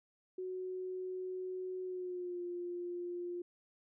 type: tone with pitch glide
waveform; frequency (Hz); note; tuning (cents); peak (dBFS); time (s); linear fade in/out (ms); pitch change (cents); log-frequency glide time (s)
sine; 370 to 351.7; F#4 to F4; 0 to +12; -38; 0.38-3.42; 5; -88; 1.83-2.42
effects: none